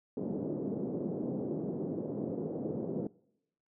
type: band-pass noise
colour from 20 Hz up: pink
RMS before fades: -36 dBFS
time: 0.17-3.07 s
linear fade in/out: 2 ms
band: 170 to 480 Hz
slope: 24 dB/octave
effects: noise-tail reverb RT60 0.8 s tail -23 dB re dry